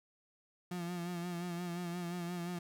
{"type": "tone with vibrato", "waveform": "35% pulse", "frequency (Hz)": 174.6, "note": "F3", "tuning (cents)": 0, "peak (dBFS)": -36, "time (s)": [0.71, 2.59], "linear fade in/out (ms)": 5, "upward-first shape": "sine", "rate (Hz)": 5.7, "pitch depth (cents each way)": 45, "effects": []}